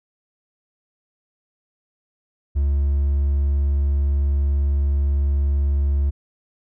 triangle tone with hard clipping, 70.5 Hz, C#2, 30 cents sharp, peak -17 dBFS, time 2.55-6.11 s, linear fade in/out 20 ms, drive 5 dB, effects none

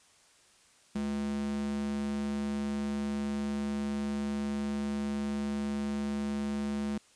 square tone with high-pass filter, 70.8 Hz, C#2, 37 cents sharp, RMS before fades -33 dBFS, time 0.95-6.98 s, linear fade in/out 5 ms, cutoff 180 Hz, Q 7.7, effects white hiss -62 dBFS RMS until 7.15 s + resampled to 22050 Hz

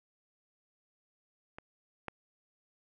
clicks, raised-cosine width 0.5 ms, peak -29 / -22 dBFS, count 2, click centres 1.585 / 2.083 s, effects none

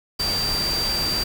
sine tone in noise, 4699 Hz, D8, in tune, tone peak -22 dBFS, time 0.19-1.24 s, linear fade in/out 10 ms, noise pink, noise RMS -28 dBFS, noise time 0.19-1.24 s, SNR +3 dB, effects none

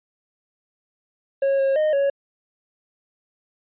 triangle tone with pitch steps, 548 / 542 / 616 / 557 Hz, C#5 / C#5 / D#5 / C#5, -20 / -39 / -17 / +8 cents, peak -15 dBFS, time 1.42-2.1 s, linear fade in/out 5 ms, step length 170 ms, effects resampled to 8000 Hz

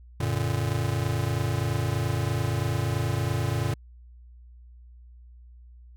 square chord, Gb augmented, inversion none, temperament just, 92.5 / 115.62 / 144.53 Hz, Gb2 / Bb2 / D3, 0 / -14 / -27 cents, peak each -31 / -28 / -31 dBFS, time 0.2-3.74 s, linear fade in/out 5 ms, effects added 60 Hz sine -46 dBFS peak until 5.96 s

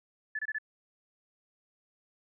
sine tone bursts, 1731 Hz, A6, 29 cents flat, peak -31 dBFS, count 4, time 0.35-0.585 s, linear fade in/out 5 ms, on 40 ms, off 25 ms, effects none

